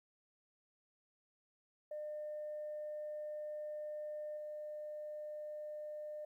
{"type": "tone with level steps", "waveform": "sine", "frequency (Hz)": 603, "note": "D5", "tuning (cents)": 46, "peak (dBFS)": [-40, -42], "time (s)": [1.91, 6.25], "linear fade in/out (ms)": 5, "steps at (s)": 4.37, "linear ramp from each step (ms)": 2, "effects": ["tanh soft clip ceiling -37 dBFS", "13-bit"]}